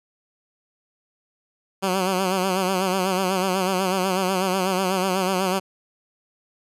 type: tone with vibrato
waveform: 10% pulse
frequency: 187.7 Hz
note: F#3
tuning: 25 cents sharp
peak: -12 dBFS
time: 1.82-5.6 s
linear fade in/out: 20 ms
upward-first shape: sine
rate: 8.1 Hz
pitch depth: 67 cents each way
effects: resampled to 32000 Hz